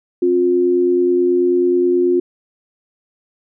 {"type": "tone pair together", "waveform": "sine", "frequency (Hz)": [266.7, 356], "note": ["C4", "F4"], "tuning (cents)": [33, 33], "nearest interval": "perfect fourth", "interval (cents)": 500, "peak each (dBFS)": [-20, -12], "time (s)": [0.22, 2.2], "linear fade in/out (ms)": 5, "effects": []}